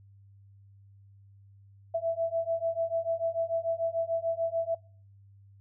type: beating tone pair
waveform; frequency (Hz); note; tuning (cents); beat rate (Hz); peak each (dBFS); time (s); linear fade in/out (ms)
sine; 659.3 / 666.1; E5 / E5; 0 / +18; 6.8; -30 / -30; 1.94-4.75; 10
effects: noise-tail reverb RT60 0.5 s tail -26 dB re dry + added 99 Hz sine -53 dBFS peak until 5.6 s